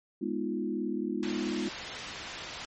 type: chord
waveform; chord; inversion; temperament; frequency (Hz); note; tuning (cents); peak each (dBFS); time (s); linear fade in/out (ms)
sine; F half-diminished seventh; first; equal; 207.7 / 246.9 / 311.1 / 349.2; Ab3 / Cb4 / Eb4 / F4; 0 / 0 / 0 / 0; -35; 0.21-1.69; 10
type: low-pass noise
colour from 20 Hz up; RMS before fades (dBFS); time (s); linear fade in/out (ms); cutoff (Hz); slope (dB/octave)
white; -42; 1.23-2.65; 0; 4200; 12
effects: MP3 32 kbps